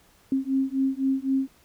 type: beating tone pair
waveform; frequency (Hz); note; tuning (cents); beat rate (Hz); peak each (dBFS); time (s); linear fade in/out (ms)
sine; 265.8 / 269.7; C4 / C#4; +27 / -47; 3.9; -25; 0.32-1.48; 2
effects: pink hiss -59 dBFS RMS until 1.64 s